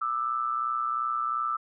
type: tone pair together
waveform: sine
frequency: 1195.7 / 1318.5 Hz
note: D6 / E6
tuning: +31 / 0 cents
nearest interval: major second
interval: 169 cents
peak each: -30 / -28 dBFS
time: 0.01-1.57 s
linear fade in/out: 10 ms
effects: none